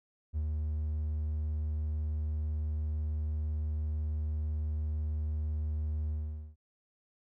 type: tone with ADSR envelope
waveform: triangle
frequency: 76.5 Hz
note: D#2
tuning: 29 cents flat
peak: -26 dBFS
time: 0.33-6.56 s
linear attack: 40 ms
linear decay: 55 ms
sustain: -2 dB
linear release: 460 ms
effects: tanh soft clip ceiling -23 dBFS